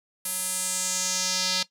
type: tone with band-pass filter sweep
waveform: square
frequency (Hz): 185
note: F#3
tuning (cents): 0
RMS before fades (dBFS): -27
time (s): 0.25-1.63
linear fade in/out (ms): 5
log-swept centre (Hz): 11000 to 4500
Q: 2.7
effects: noise-tail reverb RT60 0.1 s tail -17 dB re dry